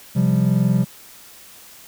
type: chord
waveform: triangle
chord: C suspended fourth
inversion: none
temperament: equal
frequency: 130.81 / 174.61 / 196 Hz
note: C3 / F3 / G3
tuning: 0 / 0 / 0 cents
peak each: -17 dBFS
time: 0.15-0.85 s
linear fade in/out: 20 ms
effects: white hiss -44 dBFS RMS until 1.87 s